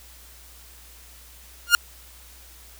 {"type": "tone with exponential growth", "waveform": "sawtooth", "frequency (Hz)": 1414, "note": "F6", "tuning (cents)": 21, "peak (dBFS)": -4, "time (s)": [1.67, 1.75], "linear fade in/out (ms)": 1, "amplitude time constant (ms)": 17, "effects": ["added 60 Hz sine -49 dBFS peak until 2.79 s", "white hiss -49 dBFS RMS until 2.79 s"]}